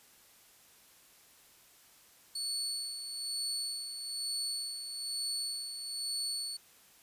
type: tone with tremolo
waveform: 30% pulse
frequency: 4435 Hz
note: C#8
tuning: in tune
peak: -30 dBFS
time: 2.35-6.57 s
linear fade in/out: 5 ms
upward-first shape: sine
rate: 1.1 Hz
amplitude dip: 55%
effects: white hiss -61 dBFS RMS until 7.02 s + resampled to 32000 Hz